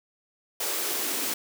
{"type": "noise with high-pass filter sweep", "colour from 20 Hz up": "white", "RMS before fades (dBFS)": -29, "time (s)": [0.6, 1.34], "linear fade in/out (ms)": 5, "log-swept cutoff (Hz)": [460, 250], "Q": 2.8, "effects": []}